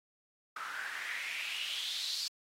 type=noise with band-pass filter sweep; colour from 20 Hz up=white; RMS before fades=-39 dBFS; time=0.56-2.28 s; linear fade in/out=5 ms; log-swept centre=1300 to 4700 Hz; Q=5.3; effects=AAC 48 kbps